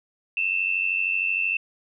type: tone pair together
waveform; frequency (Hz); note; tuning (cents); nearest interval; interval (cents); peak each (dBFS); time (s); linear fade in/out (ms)
sine; 2607 / 2700; E7 / E7; -20 / +41; minor second; 61; -25 / -24; 0.37-1.57; 2
effects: none